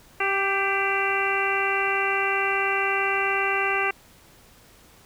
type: harmonic tone with a mistuned harmonic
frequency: 391.4 Hz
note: G4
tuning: 3 cents flat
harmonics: 1 / 2 / 3 / 4 / 5 / 6 / 7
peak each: -29 / -29 / -29 / -29 / -29 / -29 / -29 dBFS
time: 0.2-3.91 s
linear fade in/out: 5 ms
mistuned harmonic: 5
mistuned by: +42 cents
effects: pink hiss -53 dBFS RMS until 5.05 s